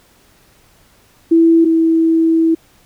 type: tone pair in turn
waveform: sine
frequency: 330.2 / 326.2 Hz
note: E4 / E4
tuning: +3 / -18 cents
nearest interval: unison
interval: 21 cents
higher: first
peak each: -6 / -9 dBFS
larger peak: first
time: 1.31-1.65 / 1.65-2.55 s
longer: second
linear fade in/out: 10 ms
effects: pink hiss -51 dBFS RMS until 2.85 s